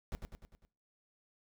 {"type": "noise with echo", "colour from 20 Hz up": "brown", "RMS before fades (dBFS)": -37, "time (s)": [0.12, 0.15], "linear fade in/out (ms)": 0, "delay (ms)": 100, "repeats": 5, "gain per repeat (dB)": -5, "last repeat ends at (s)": 0.65, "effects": ["noise-tail reverb RT60 0.4 s tail -20 dB re dry"]}